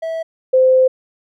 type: tone pair in turn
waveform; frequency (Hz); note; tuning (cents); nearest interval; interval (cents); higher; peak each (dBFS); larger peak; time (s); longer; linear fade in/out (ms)
triangle / sine; 652 / 517.5; E5 / C5; -19 / -19; major third; 400; first; -18 / -8; second; 0.02-0.23 / 0.53-0.88; second; 10
effects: none